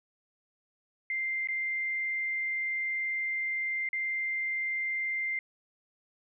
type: tone with dropouts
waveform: sine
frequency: 2093 Hz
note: C7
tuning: in tune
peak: -29 dBFS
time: 1.1-5.39 s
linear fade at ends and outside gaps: 2 ms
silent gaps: 1.473-1.486 / 3.889-3.93 s
effects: none